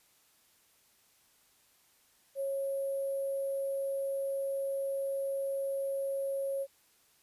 sine tone with sample-and-hold, 548 Hz, C#5, 20 cents flat, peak -31 dBFS, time 2.35-6.67 s, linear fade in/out 50 ms, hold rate 11025 Hz, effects white hiss -67 dBFS RMS until 7.22 s + resampled to 32000 Hz

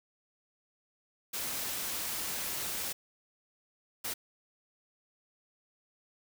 white noise bursts at uneven times, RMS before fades -36 dBFS, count 2, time 1.33-2.93 / 4.04-4.14 s, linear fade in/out 10 ms, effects none

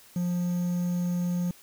triangle tone with quantisation, 176.5 Hz, F3, 19 cents sharp, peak -23 dBFS, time 0.16-1.51 s, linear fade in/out 2 ms, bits 8, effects white hiss -54 dBFS RMS until 1.62 s

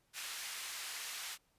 pink band-pass noise, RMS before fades -44 dBFS, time 0.13-1.38 s, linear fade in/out 50 ms, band 1700 to 13000 Hz, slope 12 dB/octave, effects pink hiss -75 dBFS RMS until 1.58 s + resampled to 32000 Hz

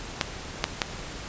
clicks, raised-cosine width 0.2 ms, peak -4 dBFS, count 3, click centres 0.212 / 0.641 / 0.818 s, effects pink hiss -38 dBFS RMS until 1.28 s + resampled to 16000 Hz

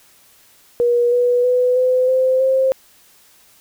sine tone with pitch steps, 479.9 / 489.1 / 498.5 / 508.1 / 517.9 / 527.9 Hz, B4 / B4 / B4 / B4 / C5 / C5, -50 / -17 / +16 / +49 / -18 / +15 cents, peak -12 dBFS, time 0.8-2.72 s, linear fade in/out 0 ms, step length 320 ms, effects white hiss -51 dBFS RMS until 3.6 s

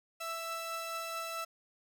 sawtooth tone pair together, 659.3 / 1323.2 Hz, E5 / E6, 0 / +6 cents, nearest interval octave, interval 1206 cents, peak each -38 / -35 dBFS, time 0.2-1.45 s, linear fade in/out 10 ms, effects none

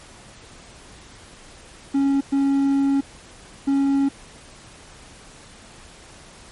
triangle tone bursts at uneven times, 276.2 Hz, C#4, 6 cents flat, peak -14 dBFS, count 3, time 1.94-2.21 / 2.32-3.01 / 3.67-4.09 s, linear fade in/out 10 ms, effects pink hiss -45 dBFS RMS until 6.51 s + MP3 48 kbps

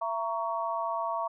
sine chord, A# diminished, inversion second, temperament just, 671.3 / 932.3 / 1118.8 Hz, E5 / A#5 / C#6, +31 / 0 / +16 cents, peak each -33 dBFS, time 0.01-1.28 s, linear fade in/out 10 ms, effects none

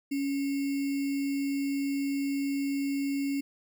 sine tone with sample-and-hold, 278.4 Hz, C#4, 8 cents sharp, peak -27 dBFS, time 0.11-3.41 s, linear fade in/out 10 ms, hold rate 2450 Hz, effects none

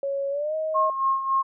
sine tone with pitch glide, 554.4 to 629.5 Hz, C#5 to D#5, 0 to +20 cents, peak -24 dBFS, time 0.03-0.9 s, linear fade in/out 2 ms, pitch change +220 cents, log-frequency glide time 0.3-0.55 s
sine tone with tremolo, 1075 Hz, C6, 47 cents sharp, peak -18 dBFS, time 0.74-1.43 s, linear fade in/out 20 ms, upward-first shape sine, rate 3.6 Hz, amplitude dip 65%
effects none

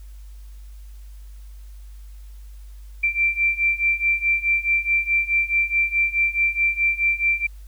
sine beating tone pair, 2349 / 2353.7 Hz, D7 / D7, 0 / +3 cents, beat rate 4.7 Hz, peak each -22 / -20 dBFS, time 3.03-7.47 s, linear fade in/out 10 ms, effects added 50 Hz sine -37 dBFS peak until 7.67 s + white hiss -58 dBFS RMS until 7.67 s

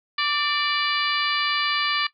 harmonic tone with a mistuned harmonic, 584 Hz, D5, 10 cents flat, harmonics 2 / 3 / 4 / 5 / 6 / 7 / 8, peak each -26 / -28 / -29 / -30 / -31 / -31 / -32 dBFS, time 0.18-2.07 s, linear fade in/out 5 ms, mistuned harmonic 3, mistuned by +36 cents, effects noise-tail reverb RT60 0.1 s tail -17 dB re dry

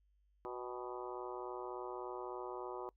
harmonic tone with a mistuned harmonic, 123.47 Hz, B2, in tune, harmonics 3 / 4 / 5 / 6 / 7 / 8 / 9 / 10, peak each -45 / -49 / -52 / -52 / -52 / -50 / -55 / -55 dBFS, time 0.45-2.89 s, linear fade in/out 0 ms, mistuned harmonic 6, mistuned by +66 cents, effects noise-tail reverb RT60 0.1 s tail -24 dB re dry + added 50 Hz sine -70 dBFS peak until 2.96 s

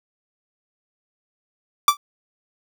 45% pulse tone with exponential decay, 1165 Hz, D6, 14 cents flat, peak -7 dBFS, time 1.88-1.97 s, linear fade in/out 2 ms, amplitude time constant 19 ms, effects none

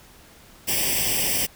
white noise with comb filter, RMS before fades -23 dBFS, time 0.67-1.47 s, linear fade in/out 20 ms, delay 0.37 ms, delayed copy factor +0.9, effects pink hiss -50 dBFS RMS until 1.55 s

